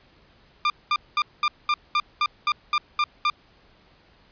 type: tone bursts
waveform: sawtooth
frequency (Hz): 1196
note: D6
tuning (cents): +31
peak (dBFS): -15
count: 11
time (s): 0.65-3.3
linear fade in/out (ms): 2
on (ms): 50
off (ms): 210
effects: pink hiss -57 dBFS RMS until 4.31 s + resampled to 11025 Hz